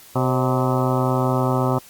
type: harmonic tone with a mistuned harmonic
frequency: 127.9 Hz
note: C3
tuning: 39 cents flat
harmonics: 1 / 2 / 3 / 4 / 5 / 6 / 7 / 8 / 9 / 10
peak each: -21 / -24 / -26 / -27 / -28 / -29 / -29 / -30 / -31 / -31 dBFS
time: 0.15-1.79 s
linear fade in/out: 10 ms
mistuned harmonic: 4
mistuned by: +70 cents
effects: white hiss -46 dBFS RMS until 1.89 s + Opus 48 kbps